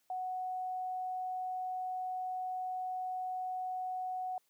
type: tone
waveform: sine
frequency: 740 Hz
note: F#5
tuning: in tune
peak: -35 dBFS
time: 0.1-4.38 s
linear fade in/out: 2 ms
effects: white hiss -75 dBFS RMS until 4.49 s + high-pass 100 Hz 12 dB/octave